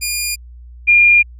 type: tone pair in turn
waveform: 5% pulse / sine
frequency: 2423 / 2410 Hz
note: D#7 / D7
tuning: -47 / +44 cents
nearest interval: unison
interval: 9 cents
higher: first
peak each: -6 dBFS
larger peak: neither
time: 0.01-0.36 / 0.87-1.23 s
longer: second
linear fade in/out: 20 ms
effects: added 60 Hz sine -34 dBFS peak until 1.39 s + low-pass 11000 Hz 12 dB/octave

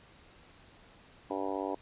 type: harmonic tone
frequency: 97 Hz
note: G2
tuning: 18 cents flat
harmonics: 3 / 4 / 5 / 6 / 7 / 8 / 9 / 10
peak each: -38 / -39 / -40 / -41 / -41 / -42 / -43 / -43 dBFS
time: 1.3-1.75 s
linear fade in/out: 5 ms
effects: pink hiss -58 dBFS RMS until 1.81 s + resampled to 8000 Hz

